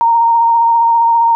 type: tone with vibrato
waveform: sine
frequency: 927 Hz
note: A#5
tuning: 10 cents flat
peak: -7 dBFS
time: 0.01-1.35 s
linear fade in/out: 0 ms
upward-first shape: sine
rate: 15 Hz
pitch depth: 18 cents each way
effects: none